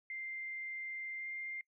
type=tone with pitch glide; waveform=sine; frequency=2093 to 2105 Hz; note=C7 to C7; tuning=0 to +10 cents; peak=-40 dBFS; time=0.1-1.61 s; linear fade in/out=2 ms; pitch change=+10 cents; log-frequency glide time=1.18-1.28 s; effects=noise-tail reverb RT60 0.1 s tail -23 dB re dry